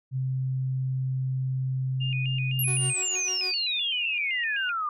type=tone; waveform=sine; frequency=130.81 Hz; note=C3; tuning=in tune; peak=-25 dBFS; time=0.11-2.94 s; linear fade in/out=50 ms
type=tone with vibrato; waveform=sine; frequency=2637 Hz; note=E7; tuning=in tune; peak=-31 dBFS; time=2-4.72 s; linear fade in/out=20 ms; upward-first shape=square; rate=3.9 Hz; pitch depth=110 cents each way
type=exponential sweep; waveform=sine; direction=down; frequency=11680 to 1182 Hz; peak=-26 dBFS; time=2.59-4.89 s; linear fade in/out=2 ms
type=tone with tremolo; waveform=sawtooth; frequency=370 Hz; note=F#4; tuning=in tune; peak=-32 dBFS; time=2.67-3.52 s; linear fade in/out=10 ms; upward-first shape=triangle; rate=6.6 Hz; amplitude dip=80%
effects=none